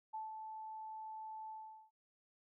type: tone with ADSR envelope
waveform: sine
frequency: 874 Hz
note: A5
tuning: 12 cents flat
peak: -40 dBFS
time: 0.13-1.91 s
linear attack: 17 ms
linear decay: 160 ms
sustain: -5 dB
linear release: 410 ms
effects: none